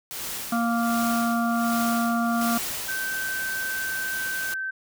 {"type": "noise with tremolo", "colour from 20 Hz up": "white", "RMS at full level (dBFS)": -32, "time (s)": [0.11, 3.05], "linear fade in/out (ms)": 0, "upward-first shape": "sine", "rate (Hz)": 1.3, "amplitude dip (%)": 70}
{"type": "harmonic tone", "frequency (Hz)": 233.1, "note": "A#3", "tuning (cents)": 0, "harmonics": [1, 3, 5, 6], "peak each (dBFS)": [-23, -28, -30, -31], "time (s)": [0.52, 2.58], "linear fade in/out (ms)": 5}
{"type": "noise", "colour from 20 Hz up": "white", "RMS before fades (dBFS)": -34, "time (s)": [2.41, 4.54], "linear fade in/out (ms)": 2}
{"type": "tone", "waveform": "sine", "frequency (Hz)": 1547, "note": "G6", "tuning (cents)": -23, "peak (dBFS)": -27, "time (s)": [2.88, 4.71], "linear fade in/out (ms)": 10}
{"effects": []}